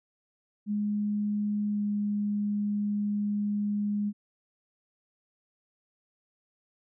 sine tone with pitch glide, 207.7 to 206.3 Hz, G#3 to G#3, 0 to -11 cents, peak -26 dBFS, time 0.66-4.13 s, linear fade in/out 50 ms, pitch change -11 cents, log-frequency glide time 1.7-1.81 s, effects none

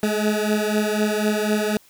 20% pulse beating tone pair, 210.6 / 214.6 Hz, G#3 / A3, +24 / -43 cents, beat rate 4 Hz, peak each -16 / -19 dBFS, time 0.03-1.77 s, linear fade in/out 2 ms, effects white hiss -54 dBFS RMS until 1.89 s

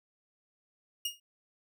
sawtooth tone with exponential decay, 2853 Hz, F7, 36 cents sharp, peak -25 dBFS, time 1.05-1.2 s, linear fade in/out 5 ms, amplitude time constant 32 ms, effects none

